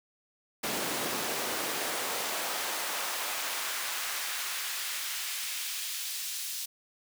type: noise with high-pass filter sweep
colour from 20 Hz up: pink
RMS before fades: -34 dBFS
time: 0.63-6.66 s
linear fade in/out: 10 ms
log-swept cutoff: 240 to 4300 Hz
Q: 0.79
effects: none